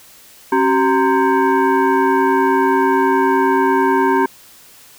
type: tone with frequency modulation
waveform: sine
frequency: 271.8 Hz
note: C#4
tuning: 34 cents flat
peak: -11 dBFS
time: 0.52-4.26 s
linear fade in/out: 5 ms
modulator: 653 Hz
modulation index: 1.6
effects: white hiss -44 dBFS RMS until 4.98 s